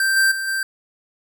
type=tone with level steps; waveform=square; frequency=1568 Hz; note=G6; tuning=in tune; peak=-17 / -14 / -24 / -21 dBFS; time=0-0.63 s; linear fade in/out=2 ms; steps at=0.16 / 0.31 / 0.47 s; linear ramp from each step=10 ms; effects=none